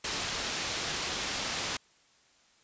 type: low-pass noise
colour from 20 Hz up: white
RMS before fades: -34 dBFS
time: 0.04-1.77 s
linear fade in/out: 5 ms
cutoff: 6000 Hz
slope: 12 dB/octave
effects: white hiss -64 dBFS RMS until 2.63 s + resampled to 16000 Hz